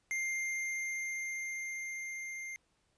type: tone with level ramp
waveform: square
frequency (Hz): 2105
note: C7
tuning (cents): +10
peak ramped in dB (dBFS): -33 to -41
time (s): 0.11-2.56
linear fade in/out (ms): 0
effects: pink hiss -75 dBFS RMS until 2.97 s + resampled to 22050 Hz